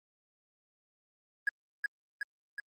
triangle tone with echo, 1661.2 Hz, G#6, in tune, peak -22 dBFS, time 1.47-1.49 s, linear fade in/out 2 ms, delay 370 ms, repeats 3, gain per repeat -4 dB, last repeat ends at 2.6 s, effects tanh soft clip ceiling -22 dBFS + Opus 24 kbps

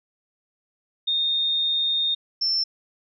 sine tone pair in turn, 3671 / 5358 Hz, A#7 / E8, -27 / +27 cents, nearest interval perfect fifth, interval 654 cents, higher second, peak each -20 dBFS, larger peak neither, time 1.07-2.15 / 2.41-2.64 s, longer first, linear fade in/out 10 ms, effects none

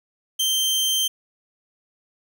sawtooth tone, 3136 Hz, G7, in tune, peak -16 dBFS, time 0.39-1.08 s, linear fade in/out 10 ms, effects none

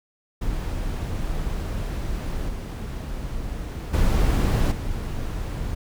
brown noise with level steps, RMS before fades -27 / -30 / -19 / -28 dBFS, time 0.41-5.75 s, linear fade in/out 10 ms, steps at 2.48 / 3.93 / 4.71 s, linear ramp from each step 10 ms, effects none

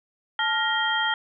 sine tone cluster, 874 / 1400 / 1880 / 3194 Hz, A5 / F6 / A#6 / G7, -12 / +4 / +14 / +32 cents, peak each -27 dBFS, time 0.39-1.14 s, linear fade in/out 2 ms, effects none

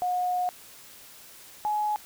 sine tone pair in turn, 723 / 842.7 Hz, F#5 / G#5, -40 / +25 cents, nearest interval minor third, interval 265 cents, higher second, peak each -24 dBFS, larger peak neither, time 0.02-0.49 / 1.65-1.96 s, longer first, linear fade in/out 0 ms, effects white hiss -49 dBFS RMS until 2.05 s

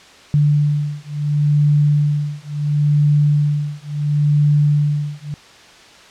sine beating tone pair, 146.83 / 147.55 Hz, D3 / D3, 0 / +8 cents, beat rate 0.72 Hz, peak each -16 / -16 dBFS, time 0.34-5.34 s, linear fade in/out 0 ms, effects white hiss -43 dBFS RMS until 6.1 s + low-pass 5000 Hz 12 dB/octave

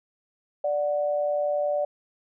sine tone pair together, 587.3 / 737.8 Hz, D5 / F#5, 0 / -5 cents, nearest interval major third, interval 395 cents, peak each -23 / -31 dBFS, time 0.64-1.85 s, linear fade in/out 5 ms, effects none

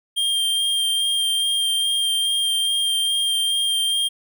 square tone with vibrato, 3191 Hz, G7, 30 cents sharp, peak -19 dBFS, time 0.16-4.09 s, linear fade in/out 20 ms, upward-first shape sine, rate 2.4 Hz, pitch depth 13 cents each way, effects none

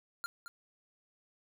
square tone with echo, 1392 Hz, F6, 6 cents flat, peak -36 dBFS, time 0.24-0.26 s, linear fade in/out 0 ms, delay 220 ms, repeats 1, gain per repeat -9 dB, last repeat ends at 0.48 s, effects none

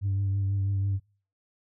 sine tone with vibrato, 98.3 Hz, G2, 5 cents sharp, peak -22 dBFS, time 0.01-1 s, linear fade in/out 50 ms, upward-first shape triangle, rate 6.1 Hz, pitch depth 29 cents each way, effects noise-tail reverb RT60 0.4 s tail -25 dB re dry + tanh soft clip ceiling -22 dBFS

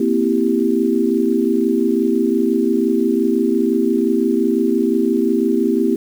sine chord, C dominant seventh, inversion third, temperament equal with one note detuned, 233.1 / 258.9 / 329.6 / 392 Hz, Bb3 / C4 / E4 / G4, 0 / -18 / 0 / 0 cents, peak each -19 dBFS, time 0-5.96 s, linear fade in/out 5 ms, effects 7-bit

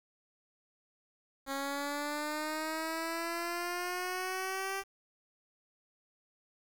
10% pulse linear sweep, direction up, 271.6 to 392 Hz, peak -26 dBFS, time 1.46-4.84 s, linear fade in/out 50 ms, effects 9-bit

